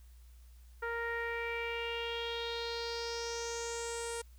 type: tone with low-pass filter sweep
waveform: sawtooth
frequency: 466.2 Hz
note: A#4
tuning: in tune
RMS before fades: -38 dBFS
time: 0.82-4.22 s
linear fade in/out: 10 ms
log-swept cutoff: 1600 to 9200 Hz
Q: 4.8
effects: added 60 Hz sine -53 dBFS peak until 4.38 s + white hiss -69 dBFS RMS until 4.38 s